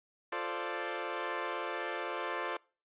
15% pulse chord, D minor seventh, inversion first, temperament equal, 349.2 / 440 / 523.3 / 587.3 Hz, F4 / A4 / C5 / D5, 0 / 0 / 0 / 0 cents, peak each -34 dBFS, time 0.32-2.57 s, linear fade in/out 5 ms, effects noise-tail reverb RT60 0.4 s tail -25 dB re dry + resampled to 8000 Hz

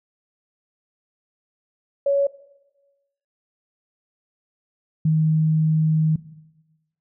sine tone pair in turn, 560 / 157.14 Hz, C#5 / D#3, +18 / +17 cents, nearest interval octave + minor seventh, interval 2201 cents, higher first, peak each -16 / -15 dBFS, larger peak second, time 2.06-2.27 / 5.05-6.16 s, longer second, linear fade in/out 5 ms, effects noise-tail reverb RT60 1.0 s tail -17 dB re dry

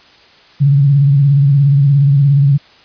sine tone with vibrato, 140.5 Hz, C#3, 24 cents sharp, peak -6 dBFS, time 0.6-2.58 s, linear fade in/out 20 ms, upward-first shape sine, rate 17 Hz, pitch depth 65 cents each way, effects white hiss -44 dBFS RMS until 2.84 s + resampled to 11025 Hz

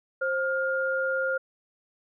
sine tone pair together, 529 / 1412.3 Hz, C5 / F6, +19 / +19 cents, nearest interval octave + perfect fourth, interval 1700 cents, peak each -27 dBFS, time 0.21-1.38 s, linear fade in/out 10 ms, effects none

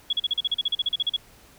sine tone bursts, 3357 Hz, G#7, 18 cents sharp, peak -20 dBFS, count 16, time 0.1-1.165 s, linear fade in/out 5 ms, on 30 ms, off 39 ms, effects pink hiss -53 dBFS RMS until 1.58 s

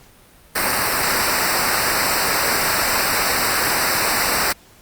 pink noise with comb filter, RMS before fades -19 dBFS, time 0.55-4.53 s, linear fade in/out 10 ms, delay 0.3 ms, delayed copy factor -0.85, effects pink hiss -49 dBFS RMS until 4.81 s + Opus 48 kbps

